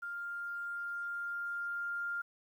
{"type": "tone with level ramp", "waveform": "sine", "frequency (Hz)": 1400, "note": "F6", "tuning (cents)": 4, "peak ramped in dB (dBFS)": [-38, -34], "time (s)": [0.02, 2.22], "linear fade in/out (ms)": 10, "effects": ["11-bit"]}